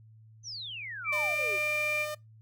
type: exponential sweep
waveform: sine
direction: down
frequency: 6272 to 347.5 Hz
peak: -37 dBFS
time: 0.43-1.59 s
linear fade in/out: 50 ms
type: tone with pitch glide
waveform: sine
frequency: 2337 to 2381 Hz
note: D7 to D7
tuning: -9 to +23 cents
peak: -28 dBFS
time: 1.04-2.07 s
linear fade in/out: 50 ms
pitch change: +32 cents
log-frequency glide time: 1.16-1.41 s
type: tone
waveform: sawtooth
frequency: 604 Hz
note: D5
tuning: 48 cents sharp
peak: -30 dBFS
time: 1.12-2.15 s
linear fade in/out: 10 ms
effects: noise-tail reverb RT60 0.2 s tail -23 dB re dry + added 110 Hz sine -52 dBFS peak until 2.41 s